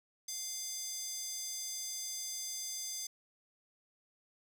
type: tone with high-pass filter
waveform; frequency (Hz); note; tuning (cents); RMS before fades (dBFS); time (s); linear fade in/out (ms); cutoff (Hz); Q
square; 698.5; F5; 0; -41; 0.28-3.07; 5; 5800; 3.2
effects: none